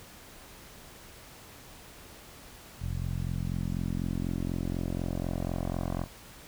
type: tone with low-pass filter sweep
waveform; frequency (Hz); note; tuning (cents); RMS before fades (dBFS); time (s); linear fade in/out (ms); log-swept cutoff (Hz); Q
10% pulse; 44.04; F1; +15; -32; 2.79-6.07; 50; 110 to 1000; 1.4
effects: pink hiss -50 dBFS RMS until 6.47 s